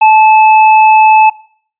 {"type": "tone with tanh clipping", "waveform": "sine", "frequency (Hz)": 869, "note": "A5", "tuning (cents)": -22, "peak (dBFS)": -4, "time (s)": [0.01, 1.3], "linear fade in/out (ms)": 10, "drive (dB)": 15, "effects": ["noise-tail reverb RT60 0.5 s tail -19 dB re dry", "resampled to 8000 Hz"]}